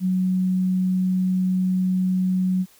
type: tone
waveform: sine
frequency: 185.1 Hz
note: F#3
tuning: 1 cent sharp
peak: -18 dBFS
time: 0-2.66 s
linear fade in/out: 50 ms
effects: white hiss -54 dBFS RMS until 2.79 s